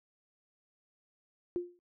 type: tone with exponential decay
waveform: sine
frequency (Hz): 352.3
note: F4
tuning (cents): +15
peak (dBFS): -27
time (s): 1.56-1.79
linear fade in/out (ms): 0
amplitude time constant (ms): 48
effects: noise-tail reverb RT60 0.1 s tail -22 dB re dry